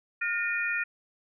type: tone cluster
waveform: sine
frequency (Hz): 1423 / 1831 / 2443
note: F6 / A#6 / D#7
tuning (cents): +32 / -32 / -32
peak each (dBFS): -31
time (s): 0.21-0.84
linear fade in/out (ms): 10
effects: none